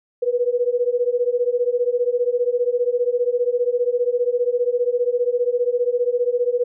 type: beating tone pair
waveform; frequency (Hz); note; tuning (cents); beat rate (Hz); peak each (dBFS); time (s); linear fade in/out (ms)
sine; 480 / 495; B4 / B4; -49 / +4; 15; -20 / -20; 0.22-6.64; 10
effects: none